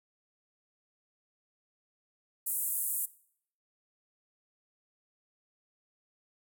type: band-pass noise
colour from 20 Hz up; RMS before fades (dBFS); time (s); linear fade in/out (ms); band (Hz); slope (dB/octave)
white; -33; 2.46-3.06; 10; 8200 to 16000; 48
effects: noise-tail reverb RT60 0.6 s tail -19 dB re dry